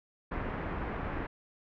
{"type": "low-pass noise", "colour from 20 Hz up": "pink", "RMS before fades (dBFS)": -36, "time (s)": [0.31, 1.27], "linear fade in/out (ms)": 10, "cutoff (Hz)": 2000, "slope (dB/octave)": 24, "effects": []}